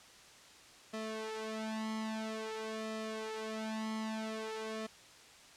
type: tone with flanger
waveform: sawtooth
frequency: 219.3 Hz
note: A3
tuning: 6 cents flat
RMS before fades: -40 dBFS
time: 0.93-4.87 s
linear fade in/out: 10 ms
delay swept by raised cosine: 1.6 to 3.6 ms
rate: 0.5 Hz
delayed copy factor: +0.95
effects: white hiss -57 dBFS RMS until 5.56 s + low-pass 7000 Hz 12 dB/octave